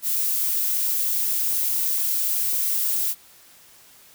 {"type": "noise", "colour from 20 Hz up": "violet", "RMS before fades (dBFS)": -23, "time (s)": [0.02, 3.15], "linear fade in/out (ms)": 50, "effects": ["white hiss -51 dBFS RMS until 4.14 s"]}